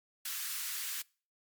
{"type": "high-pass noise", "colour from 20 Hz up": "white", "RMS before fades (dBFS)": -38, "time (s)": [0.25, 1.02], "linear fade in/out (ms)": 5, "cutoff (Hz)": 1300, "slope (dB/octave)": 24, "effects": ["noise-tail reverb RT60 0.4 s tail -25 dB re dry", "MP3 96 kbps"]}